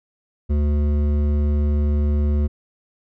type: tone with hard clipping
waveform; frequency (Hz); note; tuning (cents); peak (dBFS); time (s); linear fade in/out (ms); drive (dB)
triangle; 73.42; D2; 0; -18; 0.49-2.48; 20; 15
effects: none